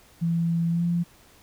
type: tone with pitch glide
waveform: sine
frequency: 167.8 to 172.02 Hz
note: E3 to F3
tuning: +31 to -26 cents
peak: -21 dBFS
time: 0.21-1.04 s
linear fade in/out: 20 ms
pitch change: +43 cents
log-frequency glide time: 0.7-0.84 s
effects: pink hiss -55 dBFS RMS until 1.42 s